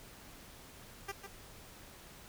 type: tone with echo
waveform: 10% pulse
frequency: 395.4 Hz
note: G4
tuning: 15 cents sharp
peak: -29 dBFS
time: 1.08-1.12 s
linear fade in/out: 10 ms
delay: 150 ms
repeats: 1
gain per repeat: -8 dB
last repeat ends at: 1.27 s
effects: pink hiss -54 dBFS RMS until 2.28 s